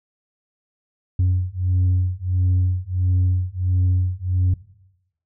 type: beating tone pair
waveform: sine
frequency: 90.6 / 92.1 Hz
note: F#2 / F#2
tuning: -36 / -7 cents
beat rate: 1.5 Hz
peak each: -18 dBFS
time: 1.19-4.54 s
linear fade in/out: 5 ms
effects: noise-tail reverb RT60 0.9 s tail -19 dB re dry + tanh soft clip ceiling -13 dBFS